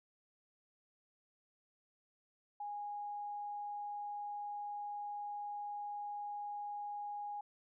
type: tone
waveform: sine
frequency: 824 Hz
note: G#5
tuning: 14 cents flat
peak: -40 dBFS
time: 2.6-7.41 s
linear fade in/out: 5 ms
effects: none